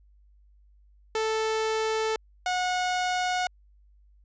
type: tone pair in turn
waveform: sawtooth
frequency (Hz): 440 / 729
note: A4 / F#5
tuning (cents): 0 / -26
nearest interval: major sixth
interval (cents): 874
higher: second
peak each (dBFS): -21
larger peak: neither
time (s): 1.15-2.16 / 2.46-3.47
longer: neither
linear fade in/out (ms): 2
effects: added 50 Hz sine -55 dBFS peak until 4.24 s + resampled to 16000 Hz